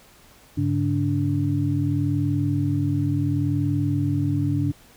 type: tone cluster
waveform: sine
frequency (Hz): 100.9 / 141.6 / 289.9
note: G#2 / C#3 / D4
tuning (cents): -49 / +37 / -22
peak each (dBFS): -24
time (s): 0.57-4.72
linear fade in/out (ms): 10
effects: pink hiss -52 dBFS RMS until 4.96 s